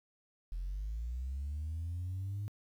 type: linear sweep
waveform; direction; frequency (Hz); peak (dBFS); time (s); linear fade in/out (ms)
sine; up; 41.2 to 104; -34; 0.52-2.48; 0
effects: tanh soft clip ceiling -33 dBFS + 11-bit